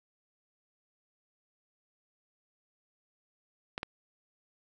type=clicks; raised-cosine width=0.3 ms; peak=-18 dBFS; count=2; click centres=3.779 / 3.831 s; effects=none